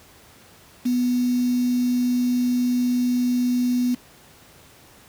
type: tone with quantisation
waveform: sine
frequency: 246.9 Hz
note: B3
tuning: in tune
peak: -18 dBFS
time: 0.85-3.95 s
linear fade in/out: 10 ms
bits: 6
effects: pink hiss -50 dBFS RMS until 5.08 s + high-pass 60 Hz 12 dB/octave